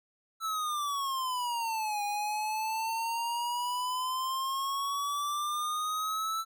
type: exponential two-way sweep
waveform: square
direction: down then up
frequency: 1327 to 818 to 1327 Hz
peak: -31 dBFS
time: 0.4-6.45 s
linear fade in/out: 50 ms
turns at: 2.03 s
effects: none